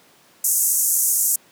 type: band-pass noise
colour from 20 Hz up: white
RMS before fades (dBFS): -19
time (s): 0.44-1.36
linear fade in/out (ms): 5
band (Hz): 6300 to 14000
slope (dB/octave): 48
effects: pink hiss -53 dBFS RMS until 1.51 s + high-pass 200 Hz 12 dB/octave